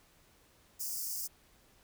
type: high-pass noise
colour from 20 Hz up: white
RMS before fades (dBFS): -38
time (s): 0.79-1.28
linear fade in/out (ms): 20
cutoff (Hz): 4800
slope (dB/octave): 96
effects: pink hiss -65 dBFS RMS until 1.83 s